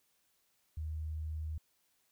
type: tone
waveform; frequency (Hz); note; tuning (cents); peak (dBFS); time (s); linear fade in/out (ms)
sine; 78; D#2; +5; -36; 0.77-1.58; 5
effects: white hiss -75 dBFS RMS until 2.11 s